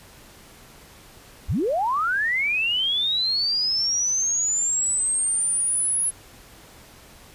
sine linear sweep, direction up, 32.99 to 10650 Hz, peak -20 dBFS, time 1.48-6.11 s, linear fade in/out 20 ms, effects pink hiss -48 dBFS RMS until 7.34 s + resampled to 32000 Hz

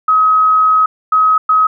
sine tone bursts at uneven times, 1271 Hz, D#6, 36 cents sharp, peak -7 dBFS, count 3, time 0.08-0.86 / 1.12-1.38 / 1.49-1.67 s, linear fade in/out 5 ms, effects none

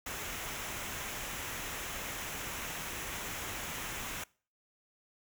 pink noise with comb filter, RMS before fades -40 dBFS, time 0.06-4.24 s, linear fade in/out 5 ms, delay 0.22 ms, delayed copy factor -0.5, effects noise-tail reverb RT60 0.4 s tail -23 dB re dry

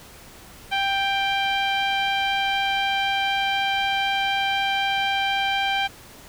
sawtooth tone with low-pass filter, 787 Hz, G5, 7 cents sharp, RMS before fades -23 dBFS, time 0.71-5.88 s, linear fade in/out 20 ms, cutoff 3000 Hz, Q 3, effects pink hiss -45 dBFS RMS until 6.28 s

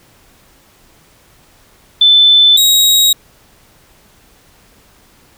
sine / sawtooth tone pair in turn, 3520 / 3803 Hz, A7 / A#7, 0 / +34 cents, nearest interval minor second, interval 134 cents, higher second, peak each -4 dBFS, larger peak neither, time 2.01-2.57 / 2.57-3.13 s, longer neither, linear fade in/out 5 ms, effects pink hiss -48 dBFS RMS until 5.37 s

